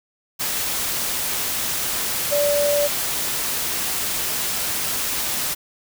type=tone in noise; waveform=sine; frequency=580 Hz; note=D5; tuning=22 cents flat; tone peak=-17 dBFS; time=2.31-2.88 s; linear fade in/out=20 ms; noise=white; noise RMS=-24 dBFS; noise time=0.39-5.55 s; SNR=+4 dB; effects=none